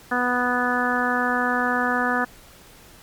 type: harmonic tone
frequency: 246.9 Hz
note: B3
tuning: in tune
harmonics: 1 / 2 / 3 / 4 / 5 / 6 / 7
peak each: -26 / -29 / -27 / -29 / -27 / -26 / -26 dBFS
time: 0.11-2.25 s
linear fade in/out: 10 ms
effects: pink hiss -48 dBFS RMS until 3.02 s + MP3 96 kbps